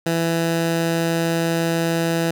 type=tone; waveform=15% pulse; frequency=166.2 Hz; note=E3; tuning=15 cents sharp; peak=-12 dBFS; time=0.06-2.31 s; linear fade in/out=5 ms; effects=none